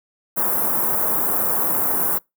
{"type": "band-stop noise", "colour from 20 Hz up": "white", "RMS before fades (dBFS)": -20, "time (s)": [0.36, 2.19], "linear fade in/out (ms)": 20, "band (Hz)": [1300, 12000], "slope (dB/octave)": 24, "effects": ["noise-tail reverb RT60 0.2 s tail -26 dB re dry", "high-pass 150 Hz 12 dB/octave"]}